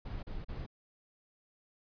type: noise bursts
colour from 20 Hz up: brown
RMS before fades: -40 dBFS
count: 3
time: 0.05-0.664 s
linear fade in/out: 10 ms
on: 180 ms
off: 37 ms
effects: resampled to 11025 Hz